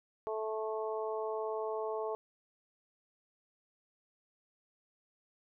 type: harmonic tone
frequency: 218.4 Hz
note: A3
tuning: 13 cents flat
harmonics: 2 / 3 / 4 / 5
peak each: -36 / -40 / -42 / -44 dBFS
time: 0.27-2.15 s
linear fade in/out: 0 ms
effects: none